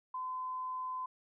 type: tone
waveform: sine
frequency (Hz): 1022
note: C6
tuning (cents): -41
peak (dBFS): -36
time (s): 0.14-1.06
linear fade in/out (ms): 5
effects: none